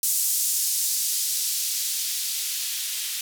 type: noise with band-pass filter sweep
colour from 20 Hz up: violet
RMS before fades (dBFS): -26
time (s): 0.03-3.21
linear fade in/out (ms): 2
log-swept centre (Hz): 7100 to 2900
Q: 1
effects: none